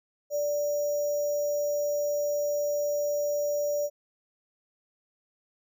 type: tone with sample-and-hold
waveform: sine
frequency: 584 Hz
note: D5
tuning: 10 cents flat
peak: -25 dBFS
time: 0.3-3.9 s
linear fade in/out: 50 ms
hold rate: 6300 Hz
effects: none